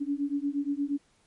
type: beating tone pair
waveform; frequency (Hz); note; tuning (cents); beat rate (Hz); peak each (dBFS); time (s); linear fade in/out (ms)
sine; 280.4 / 288.9; C#4 / D4; +20 / -28; 8.5; -30; 0-0.98; 20
effects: pink hiss -66 dBFS RMS until 1.26 s + MP3 48 kbps